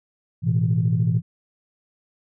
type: chord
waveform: sine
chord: A suspended second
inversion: none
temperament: equal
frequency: 110 / 123.47 / 164.81 Hz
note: A2 / B2 / E3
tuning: 0 / 0 / 0 cents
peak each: -21 dBFS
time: 0.42-1.22 s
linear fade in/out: 50 ms
effects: tanh soft clip ceiling -10 dBFS